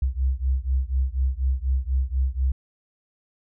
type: beating tone pair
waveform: sine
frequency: 63.6 / 67.7 Hz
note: C2 / C#2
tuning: -48 / -40 cents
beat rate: 4.1 Hz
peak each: -23 / -24 dBFS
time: 0.02-2.52 s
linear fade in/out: 5 ms
effects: none